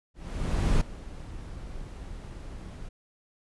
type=noise with ADSR envelope; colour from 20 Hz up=brown; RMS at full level=-22 dBFS; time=0.14-2.89 s; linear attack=670 ms; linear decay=6 ms; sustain=-18 dB; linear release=8 ms; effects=resampled to 24000 Hz